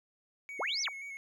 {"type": "tone with vibrato", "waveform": "triangle", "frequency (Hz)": 2217, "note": "C#7", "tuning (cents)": 0, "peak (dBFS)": -39, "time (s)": [0.49, 1.17], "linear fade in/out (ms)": 0, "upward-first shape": "square", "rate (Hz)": 5.7, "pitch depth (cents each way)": 27}
{"type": "linear two-way sweep", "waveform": "sine", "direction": "up then down", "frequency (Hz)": [216.2, 6140, 464.6], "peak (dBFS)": -31, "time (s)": [0.59, 0.89], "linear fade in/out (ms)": 10, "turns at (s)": 0.82}
{"effects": []}